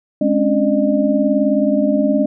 sine tone cluster, 208.9 / 267.8 / 286.8 / 605 Hz, G#3 / C4 / D4 / D#5, +10 / +40 / -41 / -49 cents, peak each -18 dBFS, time 0.21-2.26 s, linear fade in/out 5 ms, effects none

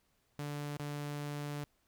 sawtooth tone with dropouts, 146 Hz, D3, 10 cents flat, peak -34 dBFS, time 0.39-1.64 s, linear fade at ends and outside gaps 0 ms, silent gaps 0.769-0.797 s, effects pink hiss -75 dBFS RMS until 1.87 s

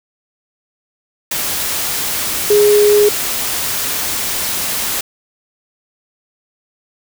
sine tone in noise, 415.3 Hz, G#4, in tune, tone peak -7 dBFS, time 2.5-3.09 s, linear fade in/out 5 ms, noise white, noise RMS -19 dBFS, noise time 1.31-5.01 s, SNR +9 dB, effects none

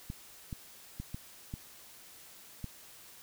clicks, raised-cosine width 5 ms, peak -26 dBFS, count 6, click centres 0.101 / 0.528 / 1 / 1.145 / 1.539 / 2.643 s, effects white hiss -54 dBFS RMS until 3.22 s

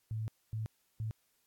sine tone bursts at uneven times, 110 Hz, A2, in tune, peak -34 dBFS, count 3, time 0.11-0.28 / 0.53-0.66 / 1-1.11 s, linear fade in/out 0 ms, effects white hiss -75 dBFS RMS until 1.46 s + AAC 64 kbps

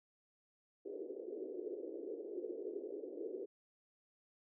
pink band-pass noise, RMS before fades -45 dBFS, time 0.85-3.46 s, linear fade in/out 10 ms, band 340 to 470 Hz, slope 48 dB/octave, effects none

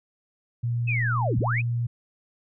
sine tone, 118.8 Hz, A#2, 33 cents sharp, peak -23 dBFS, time 0.63-1.87 s, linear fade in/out 10 ms
sine linear two-way sweep, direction down then up, 2637 to 38.89 to 2637 Hz, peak -25 dBFS, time 0.87-1.62 s, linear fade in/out 20 ms, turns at 1.39 s
effects none

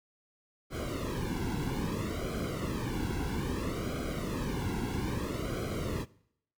brown noise with flanger, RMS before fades -34 dBFS, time 0.7-6.06 s, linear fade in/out 50 ms, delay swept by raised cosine 1.1 to 1.66 ms, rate 0.61 Hz, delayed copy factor -0.95, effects noise-tail reverb RT60 0.7 s tail -21 dB re dry

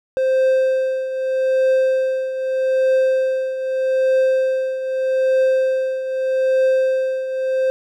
triangle tone with tremolo, 523.3 Hz, C5, in tune, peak -10 dBFS, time 0.17-7.7 s, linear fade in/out 0 ms, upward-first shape triangle, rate 0.81 Hz, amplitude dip 70%, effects none

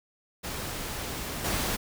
pink noise with level steps, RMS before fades -35 / -29 dBFS, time 0.43-1.77 s, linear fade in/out 20 ms, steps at 1.44 s, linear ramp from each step 10 ms, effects none

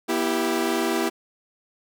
sawtooth chord, E minor, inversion second, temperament equal with one note detuned, 241.4 / 329.6 / 392 Hz, B3 / E4 / G4, -39 / 0 / 0 cents, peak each -24 / -21 / -22 dBFS, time 0.08-1.1 s, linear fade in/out 20 ms, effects none

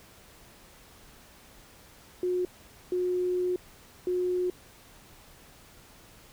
sine tone bursts at uneven times, 361.5 Hz, F#4, 40 cents flat, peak -25 dBFS, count 3, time 2.23-2.45 / 2.92-3.56 / 4.07-4.5 s, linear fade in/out 2 ms, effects pink hiss -54 dBFS RMS until 6.32 s

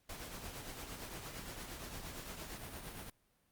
pink noise with tremolo, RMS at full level -45 dBFS, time 0.09-3.1 s, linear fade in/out 5 ms, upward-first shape triangle, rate 8.7 Hz, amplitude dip 50%, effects pink hiss -75 dBFS RMS until 3.51 s + Opus 48 kbps

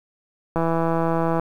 click train, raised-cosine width 1 ms, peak -9 dBFS, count 139, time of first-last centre 0.56-1.396 s, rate 165 Hz, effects 8-bit

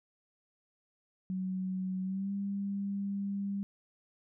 sine tone with pitch glide, 186.8 to 199.05 Hz, F#3 to G3, +17 to +27 cents, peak -32 dBFS, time 1.3-3.63 s, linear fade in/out 0 ms, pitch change +110 cents, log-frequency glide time 2.03-2.32 s, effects none

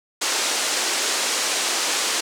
white band-pass noise, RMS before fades -23 dBFS, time 0.21-2.21 s, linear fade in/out 10 ms, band 290 to 8100 Hz, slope 24 dB/octave, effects none

